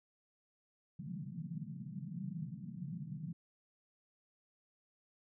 white band-pass noise, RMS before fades -44 dBFS, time 0.99-3.33 s, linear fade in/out 5 ms, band 140 to 190 Hz, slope 48 dB/octave, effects none

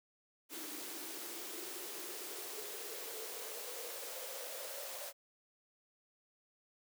white noise with high-pass filter sweep, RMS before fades -45 dBFS, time 0.49-5.13 s, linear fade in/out 50 ms, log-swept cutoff 300 to 580 Hz, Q 6.9, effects none

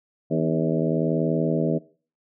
harmonic tone with a mistuned harmonic, 80.7 Hz, E2, 36 cents flat, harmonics 2 / 3 / 4 / 5 / 6 / 7 / 8, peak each -25 / -27 / -28 / -29 / -30 / -30 / -31 dBFS, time 0.3-1.79 s, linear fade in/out 20 ms, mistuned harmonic 4, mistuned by -54 cents, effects noise-tail reverb RT60 0.4 s tail -20 dB re dry

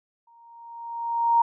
sine tone with exponential growth, 932.3 Hz, A#5, in tune, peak -14 dBFS, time 0.27-1.42 s, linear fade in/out 5 ms, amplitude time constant 250 ms, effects none

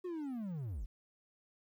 triangle linear sweep, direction down, 371.1 to 34.65 Hz, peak -36 dBFS, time 0.04-0.86 s, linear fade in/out 10 ms, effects 12-bit

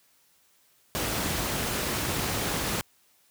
pink noise with amplitude modulation, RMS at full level -26 dBFS, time 0.95-2.81 s, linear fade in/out 0 ms, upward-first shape sine, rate 238 Hz, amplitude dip 55%, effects white hiss -64 dBFS RMS until 3.3 s + high-pass 60 Hz 12 dB/octave

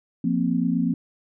sine chord, F suspended fourth, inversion none, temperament equal, 174.61 / 233.1 / 261.6 Hz, F3 / Bb3 / C4, 0 / 0 / 0 cents, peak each -24 dBFS, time 0.24-0.94 s, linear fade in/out 5 ms, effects none

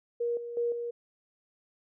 sine tone with level steps, 473.9 Hz, A#4, 28 cents sharp, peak -27 / -36 / -26 / -32 dBFS, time 0.2-0.91 s, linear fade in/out 10 ms, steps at 0.37 / 0.57 / 0.72 s, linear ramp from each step 2 ms, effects none

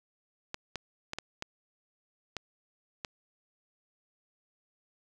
clicks, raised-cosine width 0.2 ms, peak -18 dBFS, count 7, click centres 0.544 / 0.757 / 1.134 / 1.186 / 1.424 / 2.367 / 3.048 s, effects none

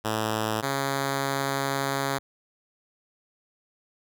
5% pulse tone pair in turn, 109.2 / 137.58 Hz, A2 / C#3, -13 / -13 cents, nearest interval major third, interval 400 cents, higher second, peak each -14 dBFS, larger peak neither, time 0.04-0.62 / 0.62-2.19 s, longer second, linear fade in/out 20 ms, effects none

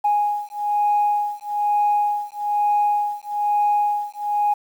sine beating tone pair, 828 / 829.1 Hz, G#5 / G#5, -5 / -3 cents, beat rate 1.1 Hz, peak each -20 dBFS, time 0.04-4.54 s, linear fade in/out 10 ms, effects tanh soft clip ceiling -11 dBFS + 8-bit

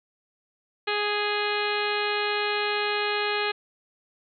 harmonic tone, 415.3 Hz, G#4, in tune, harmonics 1 / 2 / 3 / 4 / 5 / 6 / 7 / 8 / 9 / 10, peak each -29 / -32 / -33 / -32 / -35 / -32 / -36 / -37 / -40 / -36 dBFS, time 0.87-3.52 s, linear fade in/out 10 ms, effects none

